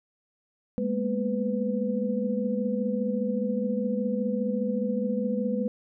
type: tone cluster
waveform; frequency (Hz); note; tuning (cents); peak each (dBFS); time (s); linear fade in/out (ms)
sine; 204.9 / 229.9 / 244.2 / 499.4; G#3 / A#3 / B3 / B4; -23 / -24 / -19 / +19; -28 / -31 / -35 / -30; 0.78-5.68; 0
effects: none